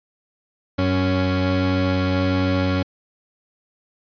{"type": "tone pair together", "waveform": "30% pulse", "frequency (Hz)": [93.01, 277.6], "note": ["F#2", "C#4"], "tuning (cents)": [10, 3], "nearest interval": "octave + perfect fifth", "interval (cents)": 1893, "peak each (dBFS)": -18, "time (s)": [0.78, 2.83], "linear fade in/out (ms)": 10, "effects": ["resampled to 11025 Hz"]}